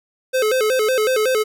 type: tone with vibrato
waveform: square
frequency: 471.7 Hz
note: A#4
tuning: 20 cents sharp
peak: -16 dBFS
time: 0.33-1.44 s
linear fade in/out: 20 ms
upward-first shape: square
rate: 5.4 Hz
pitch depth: 160 cents each way
effects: none